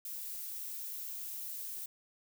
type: noise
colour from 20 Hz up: violet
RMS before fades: -42 dBFS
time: 0.05-1.86 s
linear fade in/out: 2 ms
effects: none